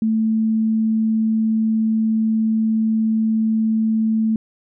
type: tone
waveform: sine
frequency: 220.8 Hz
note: A3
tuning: 6 cents sharp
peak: -15 dBFS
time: 0.02-4.36 s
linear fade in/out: 2 ms
effects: none